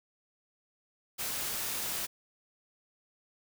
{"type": "noise", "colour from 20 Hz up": "white", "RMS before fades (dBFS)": -35, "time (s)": [1.18, 2.07], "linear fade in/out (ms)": 20, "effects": []}